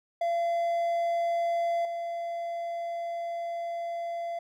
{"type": "tone with level steps", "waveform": "triangle", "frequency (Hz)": 682, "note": "F5", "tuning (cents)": -41, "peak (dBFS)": [-23, -29], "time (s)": [0.21, 4.39], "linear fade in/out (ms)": 5, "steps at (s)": 1.85, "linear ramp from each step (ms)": 2, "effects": []}